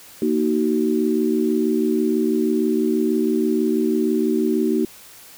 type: chord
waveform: sine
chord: D# minor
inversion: second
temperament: equal with one note detuned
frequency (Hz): 233.1 / 311.1 / 377.3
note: A#3 / D#4 / F#4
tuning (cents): 0 / 0 / +34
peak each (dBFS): -21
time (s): 0.22-4.85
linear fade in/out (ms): 2
effects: white hiss -44 dBFS RMS until 5.37 s